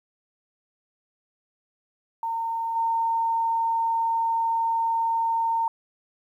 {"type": "tone with level steps", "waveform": "sine", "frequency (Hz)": 913, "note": "A#5", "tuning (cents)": -36, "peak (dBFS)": [-25, -21], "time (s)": [2.23, 5.68], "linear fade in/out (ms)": 2, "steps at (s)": 2.75, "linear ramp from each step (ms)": 20, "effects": ["10-bit"]}